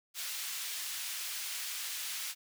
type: high-pass noise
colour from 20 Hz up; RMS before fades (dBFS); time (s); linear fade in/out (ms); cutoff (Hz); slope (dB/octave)
pink; -39; 0.14-2.35; 50; 2500; 12
effects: none